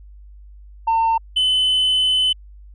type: tone pair in turn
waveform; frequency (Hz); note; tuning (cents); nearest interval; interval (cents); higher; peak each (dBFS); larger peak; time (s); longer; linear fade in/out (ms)
sine; 905 / 3027; A5 / F#7; +48 / +39; octave + major sixth; 2091; second; -12; neither; 0.87-1.18 / 1.36-2.33; second; 10
effects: tanh soft clip ceiling -13 dBFS + added 50 Hz sine -39 dBFS peak until 2.74 s